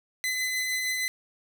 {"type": "tone with tremolo", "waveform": "sawtooth", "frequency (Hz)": 2023, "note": "B6", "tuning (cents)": 41, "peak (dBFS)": -22, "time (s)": [0.24, 1.08], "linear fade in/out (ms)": 0, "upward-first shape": "triangle", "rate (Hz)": 6.5, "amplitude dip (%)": 30, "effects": []}